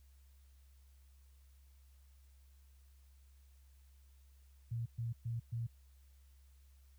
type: tone bursts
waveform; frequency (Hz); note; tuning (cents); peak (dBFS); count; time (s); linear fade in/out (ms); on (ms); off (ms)
sine; 116.54; A#2; 0; -36; 4; 4.71-5.67; 10; 150; 120
effects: added 67 Hz sine -60 dBFS peak until 6.98 s + white hiss -75 dBFS RMS until 6.98 s